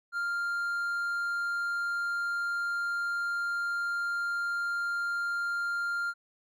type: tone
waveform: triangle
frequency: 1396.9 Hz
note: F6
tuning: in tune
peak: -27 dBFS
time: 0.12-6.14 s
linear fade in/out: 50 ms
effects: none